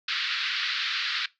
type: band-pass noise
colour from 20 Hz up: white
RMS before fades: -29 dBFS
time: 0.08-1.26 s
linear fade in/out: 5 ms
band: 1300 to 4500 Hz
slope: 48 dB/octave
effects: noise-tail reverb RT60 0.2 s tail -20 dB re dry